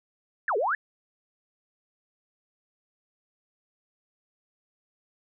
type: exponential two-way sweep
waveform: sine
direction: down then up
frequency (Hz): 1872 to 390 to 1826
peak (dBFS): -23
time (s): 0.48-0.75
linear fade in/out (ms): 2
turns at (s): 0.57
effects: none